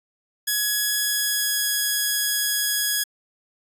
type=tone with pitch glide; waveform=5% pulse; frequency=1680 to 1669.4 Hz; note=G#6 to G#6; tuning=+19 to +9 cents; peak=-10 dBFS; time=0.47-3.04 s; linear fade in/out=10 ms; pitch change=-10 cents; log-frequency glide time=0.84-1.67 s; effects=resampled to 32000 Hz